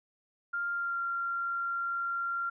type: tone with pitch glide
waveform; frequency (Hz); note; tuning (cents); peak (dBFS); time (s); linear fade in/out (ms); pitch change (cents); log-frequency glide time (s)
sine; 1398 to 1381.1; F6 to F6; +1 to -20; -30; 0.53-2.5; 10; -21; 0.71-1
effects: none